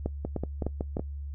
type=two click trains; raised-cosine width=2 ms; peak=-17 / -16 dBFS; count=5 / 4; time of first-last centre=0.25-0.995 / 0.06-0.969 s; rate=5.37 / 3.3 Hz; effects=noise-tail reverb RT60 0.1 s tail -21 dB re dry + added 71 Hz sine -34 dBFS peak until 1.34 s